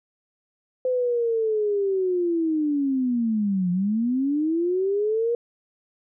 sine linear two-way sweep, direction down then up, 513 to 174.61 to 477.6 Hz, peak -20 dBFS, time 0.85-5.35 s, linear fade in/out 2 ms, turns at 3.71 s, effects none

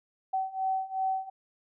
sine beating tone pair, 761 / 763.7 Hz, F#5 / G5, +48 / -45 cents, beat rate 2.7 Hz, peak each -32 / -30 dBFS, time 0.33-1.3 s, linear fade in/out 10 ms, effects none

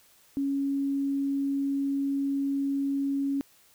sine tone, 277.2 Hz, C#4, in tune, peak -25 dBFS, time 0.37-3.41 s, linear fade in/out 0 ms, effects white hiss -60 dBFS RMS until 3.74 s

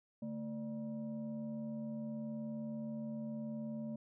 sine tone with frequency modulation, 223.1 Hz, A3, 24 cents sharp, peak -39 dBFS, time 0.22-3.96 s, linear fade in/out 5 ms, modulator 367 Hz, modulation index 0.61, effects none

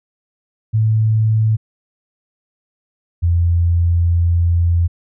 sine tone pair in turn, 109.8 / 85.59 Hz, A2 / F2, -3 / -34 cents, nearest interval major third, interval 431 cents, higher first, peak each -11 dBFS, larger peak neither, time 0.73-1.57 / 3.22-4.88 s, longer second, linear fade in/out 20 ms, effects none

